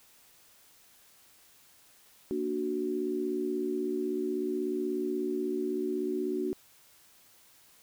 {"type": "chord", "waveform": "sine", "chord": "Bb augmented", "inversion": "none", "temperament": "equal", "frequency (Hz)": [233.1, 293.7, 370], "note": ["Bb3", "D4", "F#4"], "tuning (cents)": [0, 0, 0], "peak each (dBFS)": [-37, -34, -31], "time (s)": [2.31, 6.53], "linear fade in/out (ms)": 0, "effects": ["white hiss -60 dBFS RMS until 7.82 s"]}